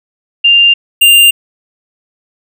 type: tone pair in turn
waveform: sine / square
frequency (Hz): 2794 / 2794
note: F7 / F7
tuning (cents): 0 / 0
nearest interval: unison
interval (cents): 0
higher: neither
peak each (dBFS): -3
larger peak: neither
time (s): 0.44-0.74 / 1.01-1.31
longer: neither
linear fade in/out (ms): 10
effects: none